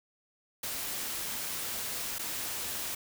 white noise with dropouts, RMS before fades -36 dBFS, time 0.63-2.95 s, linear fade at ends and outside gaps 5 ms, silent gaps 2.185-2.192 s, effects none

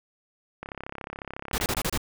click train, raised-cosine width 0.5 ms, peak -20 dBFS, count 39, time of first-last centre 0.63-1.748 s, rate 34 Hz
pink noise bursts, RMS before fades -27 dBFS, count 6, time 1.53-1.976 s, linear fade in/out 2 ms, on 51 ms, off 28 ms
effects none

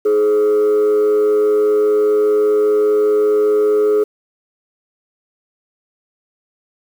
sine tone with frequency modulation, 421.9 Hz, G#4, 27 cents sharp, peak -8 dBFS, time 0.05-4.04 s, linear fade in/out 10 ms, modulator 105 Hz, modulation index 0.32, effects tanh soft clip ceiling -10 dBFS + 7-bit

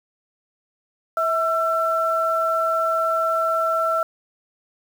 sine tone pair together, 650.4 / 1342 Hz, E5 / E6, -23 / +31 cents, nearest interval octave + minor second, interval 1254 cents, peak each -22 / -20 dBFS, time 1.17-4.03 s, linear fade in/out 2 ms, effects 7-bit

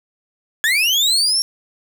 35% pulse linear sweep, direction up, 1673 to 5588 Hz, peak -12 dBFS, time 0.64-1.42 s, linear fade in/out 0 ms, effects none

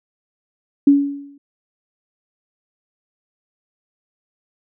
sine tone with exponential decay, 282.4 Hz, C#4, 32 cents sharp, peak -5 dBFS, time 0.87-1.38 s, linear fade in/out 5 ms, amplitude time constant 110 ms, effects none

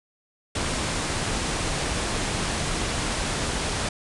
pink low-pass noise, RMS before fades -27 dBFS, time 0.55-3.89 s, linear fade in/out 5 ms, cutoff 10000 Hz, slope 96 dB/octave, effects none

